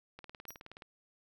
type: click train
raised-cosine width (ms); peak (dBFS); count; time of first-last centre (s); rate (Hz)
0.3; -32; 13; 0.19-0.822; 19
type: tone with exponential decay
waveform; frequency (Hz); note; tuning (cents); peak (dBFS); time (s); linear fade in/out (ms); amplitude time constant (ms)
15% pulse; 5740; F8; +47; -36; 0.48-0.6; 5; 25
effects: none